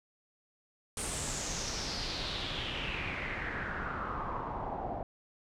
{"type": "noise with low-pass filter sweep", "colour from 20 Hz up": "pink", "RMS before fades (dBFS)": -37, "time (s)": [0.97, 5.03], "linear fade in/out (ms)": 2, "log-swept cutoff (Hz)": [9300, 690], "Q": 4.3, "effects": []}